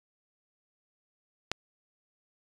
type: click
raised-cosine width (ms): 0.2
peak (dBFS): -11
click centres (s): 1.516
effects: resampled to 22050 Hz